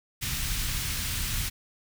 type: band-stop noise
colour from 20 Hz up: pink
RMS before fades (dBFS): -30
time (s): 0.21-1.5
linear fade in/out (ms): 20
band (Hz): 140 to 2000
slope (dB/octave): 12
effects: none